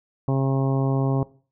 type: harmonic tone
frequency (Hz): 135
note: C#3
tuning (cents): -45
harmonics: 1 / 2 / 3 / 4 / 5 / 6 / 7 / 8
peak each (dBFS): -20 / -26 / -30 / -32 / -34 / -36 / -37 / -38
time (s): 0.28-1.23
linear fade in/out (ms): 2
effects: noise-tail reverb RT60 0.4 s tail -20 dB re dry